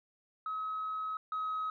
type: tone pair in turn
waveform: sine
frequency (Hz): 1278 / 1271.7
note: D#6 / D#6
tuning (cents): +46 / +37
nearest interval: unison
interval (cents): 9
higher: first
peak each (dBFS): -33 / -31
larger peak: second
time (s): 0.46-1.17 / 1.32-1.7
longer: first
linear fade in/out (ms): 2
effects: tanh soft clip ceiling -30 dBFS